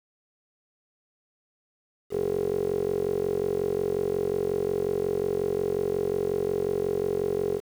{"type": "tone with band-pass filter", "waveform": "15% pulse", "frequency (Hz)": 45.55, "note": "F#1", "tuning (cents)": -26, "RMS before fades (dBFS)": -27, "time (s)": [2.1, 7.61], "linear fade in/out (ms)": 50, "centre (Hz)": 410, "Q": 7.4, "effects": ["8-bit"]}